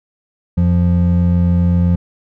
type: tone pair together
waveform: triangle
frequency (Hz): 86.83 / 174.61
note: F2 / F3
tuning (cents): -9 / 0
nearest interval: octave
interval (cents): 1209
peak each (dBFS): -11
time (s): 0.57-1.96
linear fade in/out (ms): 10
effects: none